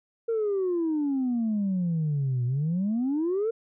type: exponential two-way sweep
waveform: sine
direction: down then up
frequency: 466.2 to 120 to 466.2 Hz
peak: -22 dBFS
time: 0.28-3.51 s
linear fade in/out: 10 ms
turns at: 2.45 s
effects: tanh soft clip ceiling -21 dBFS